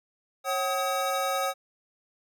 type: tone cluster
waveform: square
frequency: 545 / 758 / 1267 Hz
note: C#5 / F#5 / D#6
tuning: -29 / +42 / +31 cents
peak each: -31 dBFS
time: 0.44-1.54 s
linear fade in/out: 50 ms
effects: none